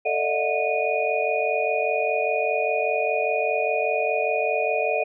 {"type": "tone cluster", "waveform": "sine", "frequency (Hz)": [444.3, 591, 636, 723, 2464], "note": ["A4", "D5", "D#5", "F#5", "D#7"], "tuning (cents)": [17, 11, 38, -40, -17], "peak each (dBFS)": -27, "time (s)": [0.05, 5.04], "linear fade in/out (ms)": 10, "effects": []}